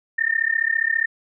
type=tone with amplitude modulation; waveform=sine; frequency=1813 Hz; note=A#6; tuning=49 cents flat; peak=-14 dBFS; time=0.18-1.06 s; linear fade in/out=10 ms; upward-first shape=sine; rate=34.8 Hz; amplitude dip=95%; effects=none